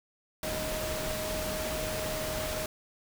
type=tone in noise; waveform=sine; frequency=624 Hz; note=D#5; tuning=5 cents sharp; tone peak=-35 dBFS; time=0.43-2.66 s; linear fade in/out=2 ms; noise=pink; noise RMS=-35 dBFS; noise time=0.43-2.66 s; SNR=-3 dB; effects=none